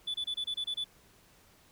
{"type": "tone bursts", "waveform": "sine", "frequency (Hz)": 3471, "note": "A7", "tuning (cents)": -24, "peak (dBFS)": -29, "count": 8, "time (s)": [0.07, 0.843], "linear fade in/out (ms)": 10, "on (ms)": 73, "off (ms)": 27, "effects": ["tanh soft clip ceiling -30 dBFS", "pink hiss -62 dBFS RMS until 1.71 s"]}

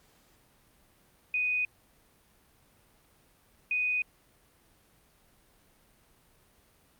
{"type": "tone pair in turn", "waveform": "sine", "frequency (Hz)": [2489, 2489], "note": ["D#7", "D#7"], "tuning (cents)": [0, 0], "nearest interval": "unison", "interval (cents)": 0, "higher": "neither", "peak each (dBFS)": -26, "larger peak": "neither", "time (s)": [[1.34, 1.65], [3.71, 4.02]], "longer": "neither", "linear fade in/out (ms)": 2, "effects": ["pink hiss -64 dBFS RMS until 6.99 s", "Opus 48 kbps"]}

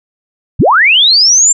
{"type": "linear sweep", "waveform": "sine", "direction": "up", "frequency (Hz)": [39.65, 7459], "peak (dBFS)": -4, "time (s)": [0.59, 1.53], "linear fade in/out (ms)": 10, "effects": []}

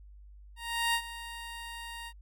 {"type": "tone with ADSR envelope", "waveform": "15% pulse", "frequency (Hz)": 932.3, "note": "A#5", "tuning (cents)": 0, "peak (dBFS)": -19, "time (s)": [0.56, 2.13], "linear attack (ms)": 380, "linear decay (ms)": 72, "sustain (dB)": -15, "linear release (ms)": 58, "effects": ["added 50 Hz sine -49 dBFS peak until 2.21 s"]}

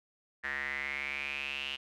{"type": "tone with band-pass filter sweep", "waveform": "square", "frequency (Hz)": 69.5, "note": "C#2", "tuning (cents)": 5, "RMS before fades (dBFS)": -37, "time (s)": [0.43, 1.77], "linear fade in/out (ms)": 20, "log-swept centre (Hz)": [1800, 2900], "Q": 9.1, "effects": []}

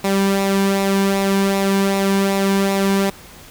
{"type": "tone with flanger", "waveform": "sawtooth", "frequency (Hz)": 196, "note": "G3", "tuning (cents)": 0, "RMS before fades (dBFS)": -17, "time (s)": [0.04, 3.1], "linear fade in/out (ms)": 5, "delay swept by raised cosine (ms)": [0.63, 1.58], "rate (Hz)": 2.6, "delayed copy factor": -0.5, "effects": ["pink hiss -41 dBFS RMS until 3.5 s"]}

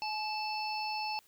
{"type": "harmonic tone with a mistuned harmonic", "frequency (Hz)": 880, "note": "A5", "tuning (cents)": 0, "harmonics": [1, 3, 5, 6], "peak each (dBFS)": [-35, -40, -42, -43], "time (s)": [0.02, 1.19], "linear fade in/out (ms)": 0, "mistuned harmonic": 1, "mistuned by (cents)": -49, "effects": ["white hiss -65 dBFS RMS until 1.27 s"]}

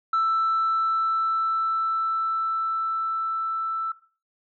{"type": "tone with level ramp", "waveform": "sine", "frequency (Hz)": 1325, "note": "E6", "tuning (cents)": 9, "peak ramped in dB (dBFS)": [-17, -24], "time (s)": [0.13, 3.92], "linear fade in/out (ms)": 5, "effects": ["noise-tail reverb RT60 0.4 s tail -18 dB re dry", "tanh soft clip ceiling -17 dBFS"]}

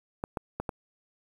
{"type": "clicks", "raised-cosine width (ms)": 1, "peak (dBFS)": -17, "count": 4, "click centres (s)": [0.239, 0.372, 0.6, 0.692], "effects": ["8-bit"]}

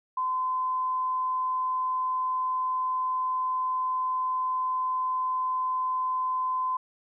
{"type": "tone", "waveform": "sine", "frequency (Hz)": 1025, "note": "C6", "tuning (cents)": -36, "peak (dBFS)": -25, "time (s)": [0.17, 6.77], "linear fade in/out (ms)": 5, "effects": []}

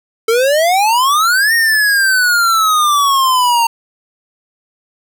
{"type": "exponential two-way sweep", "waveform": "square", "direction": "up then down", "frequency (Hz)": [440, 1864.7, 915], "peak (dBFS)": -10, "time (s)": [0.28, 3.67], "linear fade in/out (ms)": 5, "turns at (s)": 1.54, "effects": []}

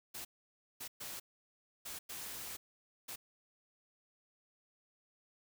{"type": "noise bursts at uneven times", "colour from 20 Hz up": "white", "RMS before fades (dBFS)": -45, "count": 6, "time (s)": [[0.14, 0.25], [0.8, 0.88], [1, 1.2], [1.85, 1.99], [2.09, 2.57], [3.08, 3.16]], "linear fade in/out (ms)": 10, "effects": []}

